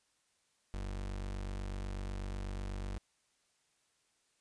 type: tone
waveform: 35% pulse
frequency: 48.1 Hz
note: G1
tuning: 32 cents flat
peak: -36 dBFS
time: 0.74-2.98 s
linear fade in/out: 0 ms
effects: white hiss -75 dBFS RMS until 4.4 s + resampled to 22050 Hz